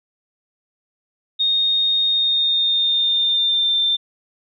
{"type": "tone with pitch glide", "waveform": "sine", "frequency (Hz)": [3700, 3576], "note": ["A#7", "A7"], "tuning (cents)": [-14, 27], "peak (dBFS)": -15, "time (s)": [1.39, 3.97], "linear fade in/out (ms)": 20, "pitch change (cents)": -59, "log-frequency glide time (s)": [2.08, 3.76], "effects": []}